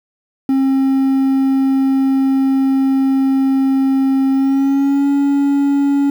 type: tone with pitch glide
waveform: triangle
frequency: 268.2 to 281 Hz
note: C4 to C#4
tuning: +43 to +24 cents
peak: -9 dBFS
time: 0.49-6.1 s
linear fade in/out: 2 ms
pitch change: +81 cents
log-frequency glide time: 4.31-5.08 s
effects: 7-bit